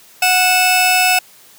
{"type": "tone pair together", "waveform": "sawtooth", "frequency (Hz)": [735, 2619], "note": ["F#5", "E7"], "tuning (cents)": [-12, -12], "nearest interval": "octave + minor seventh", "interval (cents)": 2200, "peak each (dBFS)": -10, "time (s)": [0.22, 1.19], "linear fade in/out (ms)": 5, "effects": ["white hiss -45 dBFS RMS until 1.58 s", "high-pass 100 Hz 12 dB/octave"]}